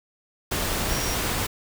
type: tone in noise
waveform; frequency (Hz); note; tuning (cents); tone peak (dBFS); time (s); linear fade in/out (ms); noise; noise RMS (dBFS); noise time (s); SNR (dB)
sine; 5630; F8; +13; -33; 0.9-1.15; 10; pink; -26; 0.51-1.47; -10
effects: none